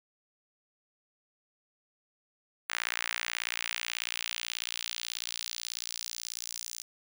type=tone with high-pass filter sweep; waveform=sawtooth; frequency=58.27 Hz; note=A#1; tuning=in tune; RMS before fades=-37 dBFS; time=2.69-6.82 s; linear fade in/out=5 ms; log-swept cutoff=1700 to 6200 Hz; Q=1.6; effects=none